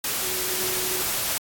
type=tone in noise; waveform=sine; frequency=370 Hz; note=F#4; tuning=in tune; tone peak=-34 dBFS; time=0.23-1.02 s; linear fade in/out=2 ms; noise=white; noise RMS=-26 dBFS; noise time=0.04-1.38 s; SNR=-11 dB; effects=AAC 64 kbps